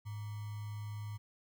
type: tone with sample-and-hold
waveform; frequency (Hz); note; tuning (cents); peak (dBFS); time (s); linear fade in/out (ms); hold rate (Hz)
sine; 105.1; G#2; +21; -39; 0.05-1.18; 20; 1050
effects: none